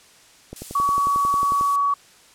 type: click train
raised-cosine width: 2 ms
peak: -20 dBFS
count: 13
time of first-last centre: 0.53-1.611 s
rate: 11.1 Hz
type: noise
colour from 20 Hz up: violet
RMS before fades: -31 dBFS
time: 0.56-1.76 s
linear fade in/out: 2 ms
type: tone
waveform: sine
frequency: 1130 Hz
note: C#6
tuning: 33 cents sharp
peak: -17 dBFS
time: 0.75-1.94 s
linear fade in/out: 5 ms
effects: white hiss -51 dBFS RMS until 2.34 s + low-pass 9000 Hz 12 dB/octave